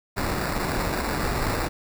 pink noise with sample-and-hold, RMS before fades -26 dBFS, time 0.16-1.69 s, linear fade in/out 20 ms, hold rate 3150 Hz, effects none

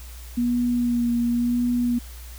sine tone with vibrato, 240 Hz, B3, 49 cents flat, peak -19 dBFS, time 0.37-1.99 s, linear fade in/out 10 ms, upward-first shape sine, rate 0.94 Hz, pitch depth 21 cents each way, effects added 60 Hz sine -37 dBFS peak until 2.38 s + white hiss -46 dBFS RMS until 2.38 s

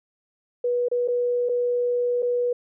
sine tone with dropouts, 487.2 Hz, B4, 24 cents flat, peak -20 dBFS, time 0.64-2.53 s, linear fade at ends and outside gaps 5 ms, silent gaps 0.885-0.914 / 1.077-1.083 / 1.489-1.493 / 2.223-2.227 s, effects none

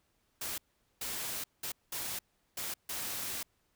white noise bursts at uneven times, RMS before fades -38 dBFS, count 6, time 0.41-0.58 / 1.01-1.44 / 1.63-1.72 / 1.92-2.19 / 2.57-2.74 / 2.89-3.43 s, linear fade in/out 5 ms, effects pink hiss -75 dBFS RMS until 3.75 s

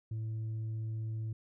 triangle tone with tanh clipping, 110.6 Hz, A2, 9 cents sharp, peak -35 dBFS, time 0.11-1.33 s, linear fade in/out 5 ms, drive 7 dB, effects none

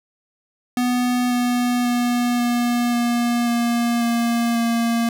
square tone with pitch steps, 246.9 / 244.8 / 242.7 / 240.6 / 238.5 / 236.4 / 234.4 / 232.4 Hz, B3 / B3 / B3 / B3 / A#3 / A#3 / A#3 / A#3, 0 / -15 / -30 / -45 / +40 / +24 / +10 / -5 cents, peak -18 dBFS, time 0.77-5.09 s, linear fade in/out 2 ms, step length 540 ms, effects none

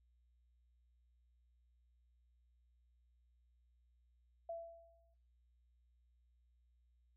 sine tone with exponential decay, 670 Hz, E5, 28 cents sharp, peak -40 dBFS, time 4.49-5.14 s, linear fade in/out 5 ms, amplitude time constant 140 ms, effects noise-tail reverb RT60 0.5 s tail -22 dB re dry + added 60 Hz sine -70 dBFS peak until 7.16 s

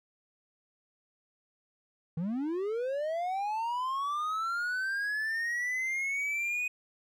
triangle linear sweep, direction up, 152.8 to 2500 Hz, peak -28 dBFS, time 2.17-6.68 s, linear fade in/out 5 ms, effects none

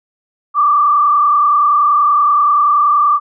sine tone with frequency modulation, 1174.7 Hz, D6, in tune, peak -8 dBFS, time 0.54-3.2 s, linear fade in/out 50 ms, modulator 30.5 Hz, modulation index 1.2, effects none

